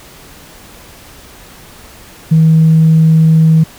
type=tone; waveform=sine; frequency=160 Hz; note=D#3; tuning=49 cents sharp; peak=-3 dBFS; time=2.31-3.64 s; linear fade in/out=10 ms; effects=tanh soft clip ceiling 0 dBFS + pink hiss -37 dBFS RMS until 3.78 s